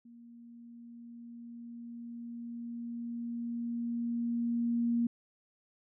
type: tone with level ramp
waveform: sine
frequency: 235.5 Hz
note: A#3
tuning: 18 cents sharp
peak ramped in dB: -51 to -26 dBFS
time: 0.05-5.07 s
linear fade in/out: 5 ms
effects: none